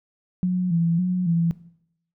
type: tone with vibrato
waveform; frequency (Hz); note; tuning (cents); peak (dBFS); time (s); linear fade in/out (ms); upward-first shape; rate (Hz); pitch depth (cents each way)
sine; 174.61; F3; 0; -18; 0.43-1.51; 0; square; 1.8; 68
effects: noise-tail reverb RT60 0.7 s tail -18 dB re dry